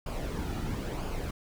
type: noise with flanger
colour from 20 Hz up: brown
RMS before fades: -34 dBFS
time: 0.06-1.31 s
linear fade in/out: 5 ms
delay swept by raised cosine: 0.51 to 1.91 ms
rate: 1 Hz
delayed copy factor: -0.5
effects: none